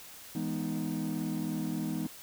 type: chord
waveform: triangle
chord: E major seventh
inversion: none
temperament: equal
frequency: 164.81 / 207.7 / 246.9 / 311.1 Hz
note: E3 / G#3 / B3 / D#4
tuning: 0 / 0 / 0 / 0 cents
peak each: -34 dBFS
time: 0.35-2.07 s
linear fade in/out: 5 ms
effects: tanh soft clip ceiling -24 dBFS + white hiss -49 dBFS RMS until 2.22 s